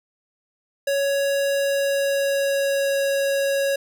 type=tone with pitch glide; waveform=square; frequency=557 to 553.2 Hz; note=C#5 to C#5; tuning=+8 to -4 cents; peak=-20 dBFS; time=0.87-3.76 s; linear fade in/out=5 ms; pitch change=-12 cents; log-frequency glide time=1.58-2.99 s; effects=none